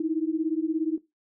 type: beating tone pair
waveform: sine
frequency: 311.1 / 328.1 Hz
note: D#4 / E4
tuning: 0 / -8 cents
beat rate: 17 Hz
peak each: -27 / -27 dBFS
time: 0-0.98 s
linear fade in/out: 5 ms
effects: noise-tail reverb RT60 0.2 s tail -18 dB re dry